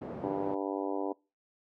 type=band-pass noise; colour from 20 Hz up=pink; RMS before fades=-41 dBFS; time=0.01-0.55 s; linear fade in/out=10 ms; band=190 to 620 Hz; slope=12 dB/octave
type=harmonic tone; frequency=98 Hz; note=G2; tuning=in tune; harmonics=3 / 4 / 5 / 6 / 7 / 8 / 9 / 10; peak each=-35 / -37 / -39 / -41 / -42 / -43 / -44 / -45 dBFS; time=0.23-1.13 s; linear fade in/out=10 ms
effects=noise-tail reverb RT60 0.3 s tail -24 dB re dry